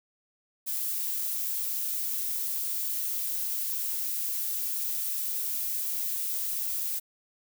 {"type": "noise", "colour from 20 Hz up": "violet", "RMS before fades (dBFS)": -31, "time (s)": [0.66, 7], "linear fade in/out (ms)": 20, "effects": []}